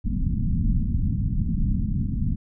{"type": "low-pass noise", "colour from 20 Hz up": "pink", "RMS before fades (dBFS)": -23, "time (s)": [0.04, 2.36], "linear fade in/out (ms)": 20, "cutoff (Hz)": 240, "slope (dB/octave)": 48, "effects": []}